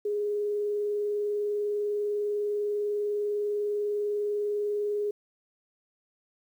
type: tone with vibrato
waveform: sine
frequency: 414.1 Hz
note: G#4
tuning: 5 cents flat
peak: -26 dBFS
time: 0.05-5.11 s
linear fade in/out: 5 ms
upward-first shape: triangle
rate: 20 Hz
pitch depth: 23 cents each way
effects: 10-bit